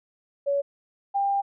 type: tone pair in turn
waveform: sine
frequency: 563 / 796.2 Hz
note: C#5 / G5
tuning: +27 / +27 cents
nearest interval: tritone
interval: 600 cents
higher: second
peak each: -21 dBFS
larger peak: neither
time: 0.46-0.62 / 1.14-1.42 s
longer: second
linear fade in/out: 20 ms
effects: none

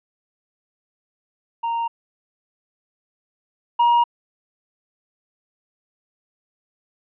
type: tone pair in turn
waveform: triangle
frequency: 928 / 949.1 Hz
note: A#5 / A#5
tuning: -8 / +31 cents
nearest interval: unison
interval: 39 cents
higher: second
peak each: -19 / -11 dBFS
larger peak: second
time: 1.63-1.88 / 3.79-4.04 s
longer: neither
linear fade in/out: 10 ms
effects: resampled to 8000 Hz

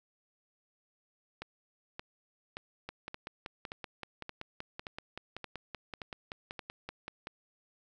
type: two click trains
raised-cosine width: 0.3 ms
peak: -24 / -24 dBFS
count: 24 / 10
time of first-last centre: 2.89-7.271 / 1.42-6.592 s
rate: 5.25 / 1.74 Hz
effects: none

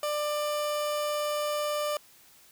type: tone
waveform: 30% pulse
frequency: 594 Hz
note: D5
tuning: 20 cents sharp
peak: -25 dBFS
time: 0.03-1.97 s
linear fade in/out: 2 ms
effects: white hiss -57 dBFS RMS until 2.51 s

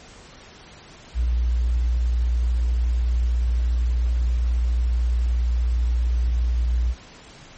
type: tone with tanh clipping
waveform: triangle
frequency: 59.5 Hz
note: A#1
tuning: 36 cents sharp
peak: -17 dBFS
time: 1.14-6.95 s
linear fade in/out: 50 ms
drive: 2 dB
effects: pink hiss -45 dBFS RMS until 7.57 s + MP3 32 kbps

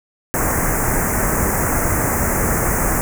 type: band-stop noise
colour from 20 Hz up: pink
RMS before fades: -18 dBFS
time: 0.34-3.01 s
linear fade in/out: 0 ms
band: 2100 to 6400 Hz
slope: 48 dB/octave
effects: none

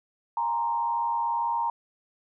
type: tone with frequency modulation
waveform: sine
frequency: 932.3 Hz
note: A#5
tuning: in tune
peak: -24 dBFS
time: 0.37-1.7 s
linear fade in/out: 2 ms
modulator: 102 Hz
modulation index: 0.67
effects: none

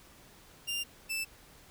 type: tone pair in turn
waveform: sawtooth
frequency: 2795 / 2644 Hz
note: F7 / E7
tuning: +1 / +5 cents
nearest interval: minor second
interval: 96 cents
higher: first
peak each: -29 / -29 dBFS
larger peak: neither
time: 0.67-0.84 / 1.09-1.25 s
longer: first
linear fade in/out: 20 ms
effects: pink hiss -57 dBFS RMS until 1.7 s

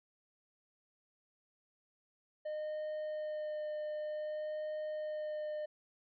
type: tone with vibrato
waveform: triangle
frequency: 610 Hz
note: D#5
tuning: 34 cents flat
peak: -35 dBFS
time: 2.45-5.66 s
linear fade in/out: 10 ms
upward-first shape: sine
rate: 0.54 Hz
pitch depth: 11 cents each way
effects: resampled to 11025 Hz

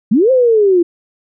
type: linear two-way sweep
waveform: sine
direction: up then down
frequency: 185 to 532 to 334.8 Hz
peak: -7 dBFS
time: 0.11-0.83 s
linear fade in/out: 10 ms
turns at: 0.31 s
effects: none

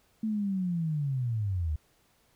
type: linear sweep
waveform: sine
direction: down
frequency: 222.5 to 72.3 Hz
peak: -27 dBFS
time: 0.23-1.76 s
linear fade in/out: 5 ms
effects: pink hiss -67 dBFS RMS until 2.35 s

